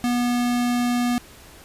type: tone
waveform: square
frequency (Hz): 243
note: B3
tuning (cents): -28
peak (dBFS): -20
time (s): 0.04-1.18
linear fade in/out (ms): 0
effects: pink hiss -46 dBFS RMS until 1.64 s + resampled to 32000 Hz